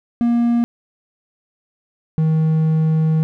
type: tone pair in turn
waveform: triangle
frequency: 236.5 / 158.33 Hz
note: A#3 / D#3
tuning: +25 / +31 cents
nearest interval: perfect fifth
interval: 694 cents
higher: first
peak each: -11 dBFS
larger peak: neither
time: 0.21-0.64 / 2.18-3.23 s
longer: second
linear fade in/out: 0 ms
effects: none